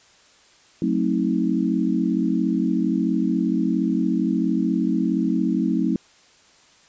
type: chord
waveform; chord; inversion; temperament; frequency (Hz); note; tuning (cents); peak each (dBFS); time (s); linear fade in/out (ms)
sine; F# diminished seventh; none; just; 185 / 222 / 266.4 / 319.7; F#3 / A3 / C4 / Eb4; 0 / +16 / +31 / +47; -24; 0.82-5.96; 2
effects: white hiss -54 dBFS RMS until 6.88 s + resampled to 16000 Hz